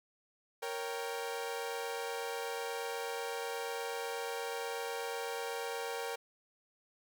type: chord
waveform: sawtooth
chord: G diminished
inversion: first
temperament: equal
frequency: 466.2 / 554.4 / 784 Hz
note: Bb4 / Db5 / G5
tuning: 0 / 0 / 0 cents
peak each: -35 / -40 / -39 dBFS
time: 0.62-6.16 s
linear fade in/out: 10 ms
effects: none